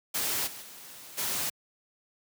white noise with level steps, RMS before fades -30 / -43 / -47 / -31 dBFS, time 0.14-1.5 s, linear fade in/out 10 ms, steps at 0.46 / 0.61 / 1.17 s, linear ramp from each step 20 ms, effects high-pass 100 Hz 12 dB/octave

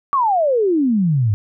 sine exponential sweep, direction down, 1162 to 98 Hz, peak -13 dBFS, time 0.13-1.34 s, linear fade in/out 0 ms, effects none

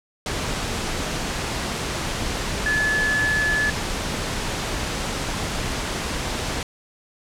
sine tone in noise, 1721 Hz, A6, 39 cents flat, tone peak -19 dBFS, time 2.66-3.7 s, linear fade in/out 2 ms, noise pink, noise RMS -26 dBFS, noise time 0.26-6.63 s, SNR +4 dB, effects low-pass 8000 Hz 12 dB/octave

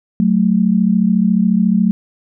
sine tone pair together, 186.2 / 220.3 Hz, F#3 / A3, +11 / +2 cents, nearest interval minor third, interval 291 cents, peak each -13 dBFS, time 0.2-1.91 s, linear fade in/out 0 ms, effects none

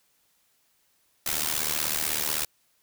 white noise with amplitude modulation, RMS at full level -24 dBFS, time 1.26-2.45 s, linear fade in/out 5 ms, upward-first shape sine, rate 76 Hz, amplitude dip 90%, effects white hiss -68 dBFS RMS until 2.82 s

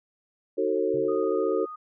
sine chord, D# diminished seventh, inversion none, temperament just, 311.1 / 373.4 / 448 / 537.6 Hz, D#4 / F#4 / A4 / C5, 0 / +16 / +31 / +47 cents, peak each -31 / -27 / -26 / -30 dBFS, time 0.57-1.66 s, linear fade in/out 20 ms
sine tone with exponential decay, 138.59 Hz, C#3, in tune, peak -36 dBFS, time 0.94-1.34 s, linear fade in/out 0 ms, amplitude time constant 86 ms
sine tone, 1238 Hz, D#6, 9 cents flat, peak -36 dBFS, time 1.08-1.76 s, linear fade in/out 10 ms
effects none

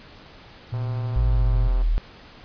sine tone with pitch glide, 116.54 to 114.21 Hz, A#2 to A#2, 0 to -35 cents, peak -24 dBFS, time 0.72-1.68 s, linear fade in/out 10 ms, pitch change -35 cents, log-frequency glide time 0.84-1.4 s
click train, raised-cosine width 1 ms, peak -26 dBFS, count 140, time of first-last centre 0.74-1.818 s, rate 129 Hz
sine exponential sweep, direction down, 55 to 38.27 Hz, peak -17 dBFS, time 1.16-1.98 s, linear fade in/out 0 ms
effects pink hiss -46 dBFS RMS until 2.44 s + resampled to 11025 Hz

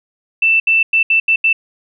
sine tone bursts at uneven times, 2663 Hz, E7, 17 cents sharp, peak -9 dBFS, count 6, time 0.42-0.6 / 0.67-0.83 / 0.93-1.03 / 1.1-1.2 / 1.28-1.36 / 1.44-1.53 s, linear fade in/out 5 ms, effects none

